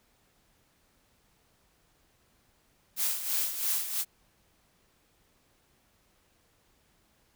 blue noise with tremolo, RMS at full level -28 dBFS, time 2.96-4.05 s, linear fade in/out 50 ms, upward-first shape sine, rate 3 Hz, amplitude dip 65%, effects pink hiss -68 dBFS RMS until 7.35 s

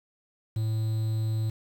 triangle tone with quantisation, 110 Hz, A2, in tune, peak -23 dBFS, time 0.56-1.5 s, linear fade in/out 5 ms, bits 8, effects none

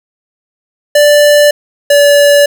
square tone pair in turn, 587.3 / 575.5 Hz, D5 / D5, 0 / -35 cents, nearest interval unison, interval 35 cents, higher first, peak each -4 dBFS, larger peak neither, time 0.95-1.51 / 1.9-2.46 s, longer neither, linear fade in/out 5 ms, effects none

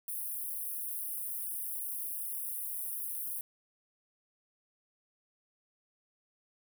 white high-pass noise, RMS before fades -38 dBFS, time 0.08-3.41 s, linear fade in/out 2 ms, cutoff 9300 Hz, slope 96 dB/octave, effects none

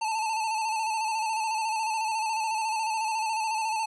square tone with vibrato, 880 Hz, A5, in tune, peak -27 dBFS, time 0.01-3.86 s, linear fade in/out 10 ms, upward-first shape square, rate 14 Hz, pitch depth 39 cents each way, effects resampled to 24000 Hz

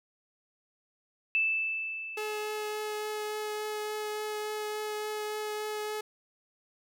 sine tone with exponential decay, 2637 Hz, E7, in tune, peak -23 dBFS, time 1.35-3.52 s, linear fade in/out 0 ms, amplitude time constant 470 ms
sawtooth tone with vibrato, 425.1 Hz, G#4, 40 cents sharp, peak -29 dBFS, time 2.17-6.01 s, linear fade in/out 5 ms, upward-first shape triangle, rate 3.5 Hz, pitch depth 10 cents each way
effects none

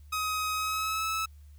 sawtooth tone with pitch glide, 1263 to 1300.8 Hz, D#6 to E6, +26 to -23 cents, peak -25 dBFS, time 0.12-1.26 s, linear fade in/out 10 ms, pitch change +51 cents, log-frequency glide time 0.53-1.05 s, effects added 73 Hz sine -48 dBFS peak until 1.58 s + white hiss -69 dBFS RMS until 1.58 s

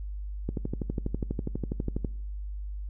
click train, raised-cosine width 3 ms, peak -17 dBFS, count 20, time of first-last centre 0.49-2.047 s, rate 12.2 Hz, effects noise-tail reverb RT60 0.7 s tail -22 dB re dry + added 50 Hz sine -33 dBFS peak until 2.89 s

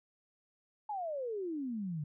sine exponential sweep, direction down, 870 to 143.1 Hz, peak -35 dBFS, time 0.89-2.04 s, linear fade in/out 5 ms, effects none

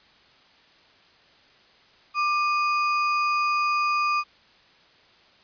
sine tone with sample-and-hold, 1186 Hz, D6, 17 cents sharp, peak -20 dBFS, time 2.14-4.24 s, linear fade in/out 50 ms, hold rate 3675 Hz, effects white hiss -56 dBFS RMS until 5.43 s + resampled to 11025 Hz

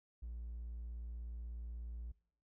triangle tone, 58.27 Hz, A#1, in tune, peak -40 dBFS, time 0.22-2.12 s, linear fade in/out 10 ms, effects noise-tail reverb RT60 0.6 s tail -25 dB re dry + tanh soft clip ceiling -37 dBFS

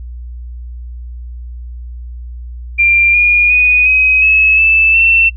sine tone with pitch steps, 2381 / 2430 / 2479 / 2530 / 2582 / 2634 / 2688 Hz, D7 / D#7 / D#7 / D#7 / E7 / E7 / E7, +23 / -42 / -7 / +28 / -37 / -2 / +33 cents, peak -6 dBFS, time 2.78-5.3 s, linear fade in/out 20 ms, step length 360 ms, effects noise-tail reverb RT60 0.1 s tail -22 dB re dry + added 60 Hz sine -24 dBFS peak until 5.36 s

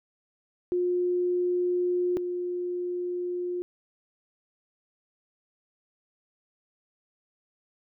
sine tone pair in turn, 357 / 355.8 Hz, F4 / F4, +38 / +32 cents, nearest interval unison, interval 6 cents, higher first, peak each -23 / -28 dBFS, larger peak first, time 0.72-2.17 / 2.17-3.62 s, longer neither, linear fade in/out 0 ms, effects none

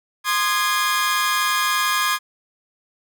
sawtooth chord, Ab major, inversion first, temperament equal with one note detuned, 1046.5 / 1223.1 / 1661.2 Hz, C6 / Eb6 / Ab6, 0 / -30 / 0 cents, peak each -19 dBFS, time 0.24-2.19 s, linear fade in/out 50 ms, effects none

